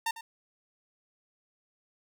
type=tone with echo; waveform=sawtooth; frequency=910 Hz; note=A#5; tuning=42 cents flat; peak=-24 dBFS; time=0.06-0.11 s; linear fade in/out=5 ms; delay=100 ms; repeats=1; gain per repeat=-14 dB; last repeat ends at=0.21 s; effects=none